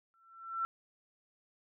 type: tone with exponential growth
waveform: sine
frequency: 1345 Hz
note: E6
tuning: 34 cents sharp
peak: -29 dBFS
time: 0.14-0.65 s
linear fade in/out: 0 ms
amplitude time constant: 110 ms
effects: none

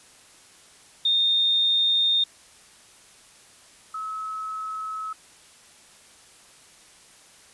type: tone pair in turn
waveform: sine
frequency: 3656 / 1289.5 Hz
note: A#7 / E6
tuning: -34 / -39 cents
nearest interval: octave + tritone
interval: 1805 cents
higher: first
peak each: -18 / -29 dBFS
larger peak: first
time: 1.05-2.24 / 3.94-5.13 s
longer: neither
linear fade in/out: 5 ms
effects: white hiss -52 dBFS RMS until 7.53 s + resampled to 24000 Hz

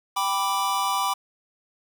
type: chord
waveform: square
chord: G major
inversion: none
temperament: equal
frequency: 784 / 987.8 / 1174.7 Hz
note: G5 / B5 / D6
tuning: 0 / 0 / 0 cents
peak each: -29 / -27 / -27 dBFS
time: 0.16-1.14 s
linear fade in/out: 10 ms
effects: 8-bit

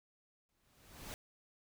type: noise with exponential growth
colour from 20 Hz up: pink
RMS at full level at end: -44 dBFS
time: 0.49-1.14 s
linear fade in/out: 0 ms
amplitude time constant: 140 ms
effects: none

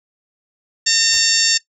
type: harmonic tone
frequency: 909 Hz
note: A#5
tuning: 44 cents flat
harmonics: 2 / 3 / 4 / 5 / 6 / 7 / 8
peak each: -23 / -24 / -23 / -21 / -18 / -23 / -18 dBFS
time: 0.86-1.58 s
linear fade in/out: 10 ms
type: noise with exponential decay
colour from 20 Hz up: pink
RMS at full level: -34 dBFS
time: 1.13-1.33 s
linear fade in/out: 5 ms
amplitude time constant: 43 ms
effects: noise-tail reverb RT60 0.1 s tail -17 dB re dry

